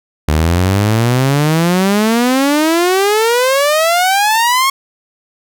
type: exponential sweep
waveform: sawtooth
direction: up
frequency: 74 to 1100 Hz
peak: -6 dBFS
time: 0.28-4.7 s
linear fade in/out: 5 ms
effects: none